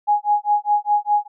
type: tone with tremolo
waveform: sine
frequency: 830.6 Hz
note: G#5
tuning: in tune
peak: -12 dBFS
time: 0.07-1.28 s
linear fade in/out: 20 ms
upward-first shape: sine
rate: 4.9 Hz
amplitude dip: 100%
effects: none